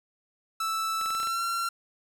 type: tone with pitch glide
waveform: 45% pulse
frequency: 1318.5 to 1365.8 Hz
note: E6 to F6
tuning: 0 to -39 cents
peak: -27 dBFS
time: 0.6-1.69 s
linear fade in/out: 5 ms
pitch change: +61 cents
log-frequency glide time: 1.08-1.44 s
type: clicks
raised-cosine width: 0.3 ms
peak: -25 dBFS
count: 7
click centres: 1.013 / 1.06 / 1.105 / 1.15 / 1.201 / 1.231 / 1.272 s
effects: none